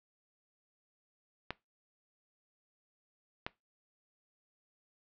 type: clicks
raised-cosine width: 0.3 ms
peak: -19 dBFS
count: 2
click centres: 1.506 / 3.465 s
effects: noise-tail reverb RT60 0.2 s tail -20 dB re dry + low-pass 4000 Hz 12 dB/octave